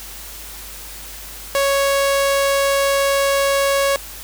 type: tone with low-pass filter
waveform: sawtooth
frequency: 554.4 Hz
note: C#5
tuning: in tune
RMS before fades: -17 dBFS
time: 1.55-3.96 s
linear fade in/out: 0 ms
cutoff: 12000 Hz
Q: 1
effects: added 50 Hz sine -39 dBFS peak until 4.23 s + white hiss -35 dBFS RMS until 4.23 s